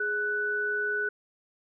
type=tone pair together; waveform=sine; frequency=417.4 / 1487.4 Hz; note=G#4 / F#6; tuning=+9 / +9 cents; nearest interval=octave + minor seventh; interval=2200 cents; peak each=-33 / -27 dBFS; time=0-1.09 s; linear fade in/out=5 ms; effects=none